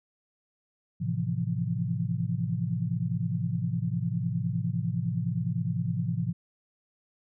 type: chord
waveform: sine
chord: F major seventh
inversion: first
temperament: equal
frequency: 110 / 130.81 / 164.81 / 174.61 Hz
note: A2 / C3 / E3 / F3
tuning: 0 / 0 / 0 / 0 cents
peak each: -32 dBFS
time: 1-6.33 s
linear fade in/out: 20 ms
effects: none